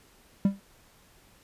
triangle tone with exponential decay, 197.5 Hz, G3, 13 cents sharp, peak -14 dBFS, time 0.45-0.6 s, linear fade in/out 2 ms, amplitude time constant 32 ms, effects pink hiss -59 dBFS RMS until 1.43 s + resampled to 32000 Hz

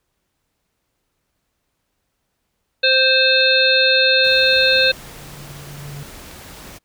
harmonic tone, 523.3 Hz, C5, in tune, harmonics 1 / 3 / 5 / 7 / 8, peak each -18 / -18 / -18 / -18 / -18 dBFS, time 2.83-4.92 s, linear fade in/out 10 ms
clicks, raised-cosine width 0.2 ms, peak -22 dBFS, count 3, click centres 2.94 / 3.405 / 6.313 s
triangle tone with exponential growth, 142.9 Hz, D3, 47 cents flat, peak -27 dBFS, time 3.59-6.03 s, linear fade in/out 0 ms, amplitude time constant 530 ms
pink noise, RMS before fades -38 dBFS, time 4.23-6.79 s, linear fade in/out 20 ms
effects pink hiss -72 dBFS RMS until 6.84 s

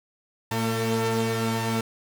sawtooth tone cluster, 114.5 / 225.4 / 449.9 Hz, A#2 / A3 / A4, -31 / +42 / +39 cents, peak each -24 dBFS, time 0.51-1.81 s, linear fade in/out 5 ms, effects none

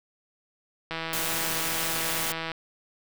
click train, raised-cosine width 0.3 ms, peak -16 dBFS, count 263, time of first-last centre 0.91-2.517 s, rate 163 Hz
white noise, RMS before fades -30 dBFS, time 1.13-2.32 s, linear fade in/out 2 ms
effects none

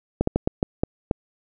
slowing click train, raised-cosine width 2 ms, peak -6 dBFS, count 7, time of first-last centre 0.21-1.112 s, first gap 64 ms, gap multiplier 1.34, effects none

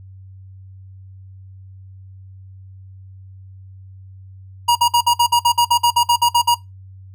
square tone bursts, 953 Hz, A#5, 38 cents sharp, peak -11 dBFS, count 15, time 4.68-6.547 s, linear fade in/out 10 ms, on 75 ms, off 53 ms, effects noise-tail reverb RT60 0.2 s tail -20 dB re dry + added 95 Hz sine -37 dBFS peak until 7.14 s

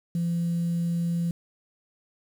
sine tone, 170.4 Hz, F3, 42 cents flat, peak -22 dBFS, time 0.15-1.31 s, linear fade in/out 2 ms, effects tanh soft clip ceiling -21 dBFS + 8-bit

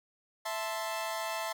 sawtooth chord, A minor, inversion second, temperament equal, 659.3 / 880 / 1046.5 Hz, E5 / A5 / C6, 0 / 0 / 0 cents, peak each -33 / -34 / -36 dBFS, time 0.45-1.53 s, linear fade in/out 10 ms, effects none

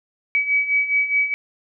sine beating tone pair, 2275 / 2279.8 Hz, C#7 / C#7, +44 / +48 cents, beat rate 4.8 Hz, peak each -23 / -18 dBFS, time 0.35-1.34 s, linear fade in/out 0 ms, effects none

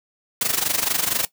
white noise with amplitude modulation, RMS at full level -19 dBFS, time 0.41-1.25 s, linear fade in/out 2 ms, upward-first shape sine, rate 24.3 Hz, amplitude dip 80%, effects noise-tail reverb RT60 0.1 s tail -17 dB re dry + high-pass 80 Hz 12 dB/octave

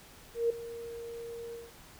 sine tone with ADSR envelope, 466.2 Hz, A#4, in tune, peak -23 dBFS, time 0.34-1.72 s, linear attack 160 ms, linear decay 5 ms, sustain -16 dB, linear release 190 ms, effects pink hiss -54 dBFS RMS until 1.99 s

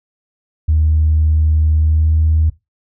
sine tone with pitch glide, 77.78 to 78.91 Hz, D#2 to D#2, 0 to +25 cents, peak -9 dBFS, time 0.68-2.5 s, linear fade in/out 10 ms, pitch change +25 cents, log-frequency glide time 1.82-2.13 s, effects noise-tail reverb RT60 0.2 s tail -18 dB re dry + tanh soft clip ceiling -5 dBFS

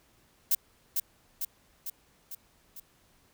violet noise with echo, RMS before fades -24 dBFS, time 0.51-0.55 s, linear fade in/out 5 ms, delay 450 ms, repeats 5, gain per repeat -4 dB, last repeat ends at 2.8 s, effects pink hiss -65 dBFS RMS until 3.33 s

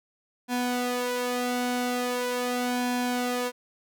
sawtooth tone with flanger, 246.9 Hz, B3, in tune, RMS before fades -28 dBFS, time 0.48-3.52 s, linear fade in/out 50 ms, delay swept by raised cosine 1.2 to 2.7 ms, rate 0.41 Hz, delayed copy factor +0.7, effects none

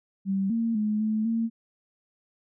sine tone with pitch steps, 194.1 / 229 / 212.3 / 216.8 / 227.8 Hz, G3 / A#3 / G#3 / A3 / A#3, -17 / -31 / +38 / -25 / -40 cents, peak -23 dBFS, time 0.25-1.5 s, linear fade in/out 50 ms, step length 250 ms, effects none

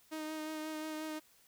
sawtooth tone with vibrato, 311.1 Hz, D#4, in tune, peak -35 dBFS, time 0.11-1.2 s, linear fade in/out 20 ms, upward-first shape sine, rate 5.6 Hz, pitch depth 18 cents each way, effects white hiss -66 dBFS RMS until 1.47 s

